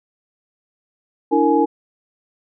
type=tone cluster; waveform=sine; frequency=291.3 / 330.1 / 460.9 / 839 Hz; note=D4 / E4 / A#4 / G#5; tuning=-14 / +2 / -20 / +17 cents; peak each=-18 dBFS; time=1.31-1.66 s; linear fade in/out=20 ms; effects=none